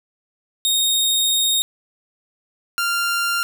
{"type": "tone pair in turn", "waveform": "sawtooth", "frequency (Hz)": [3714, 1391.2], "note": ["A#7", "F6"], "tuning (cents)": [-7, -7], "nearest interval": "octave + perfect fourth", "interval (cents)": 1700, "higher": "first", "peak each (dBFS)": [-13, -15], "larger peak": "first", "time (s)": [[0.65, 1.62], [2.78, 3.43]], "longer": "first", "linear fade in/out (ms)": 0, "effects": []}